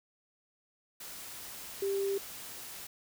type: tone in noise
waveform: sine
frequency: 394.3 Hz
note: G4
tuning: 10 cents sharp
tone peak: -29 dBFS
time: 1.82-2.18 s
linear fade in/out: 5 ms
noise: white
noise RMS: -45 dBFS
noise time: 1-2.87 s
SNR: +13 dB
effects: none